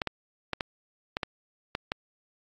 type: clicks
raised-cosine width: 0.3 ms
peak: -13 dBFS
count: 8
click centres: 0.018 / 0.073 / 0.533 / 0.608 / 1.169 / 1.232 / 1.751 / 1.919 s
effects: AAC 64 kbps